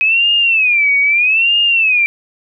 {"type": "tone with vibrato", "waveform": "sine", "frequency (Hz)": 2522, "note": "D#7", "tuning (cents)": 23, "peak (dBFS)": -9, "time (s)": [0.01, 2.06], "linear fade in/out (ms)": 0, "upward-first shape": "sine", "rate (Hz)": 0.79, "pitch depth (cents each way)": 200, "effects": []}